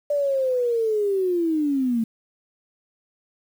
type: linear sweep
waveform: sine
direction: down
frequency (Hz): 588 to 220.8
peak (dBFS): -19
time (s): 0.1-2.04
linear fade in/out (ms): 5
effects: 8-bit